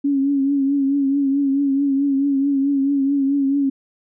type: tone with vibrato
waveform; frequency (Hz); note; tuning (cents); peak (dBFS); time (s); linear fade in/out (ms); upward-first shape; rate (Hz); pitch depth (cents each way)
sine; 277.2; C#4; 0; -15; 0.04-3.7; 10; triangle; 4.6; 56
effects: none